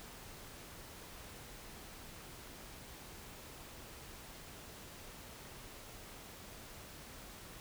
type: silence
effects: pink hiss -52 dBFS RMS until 7.6 s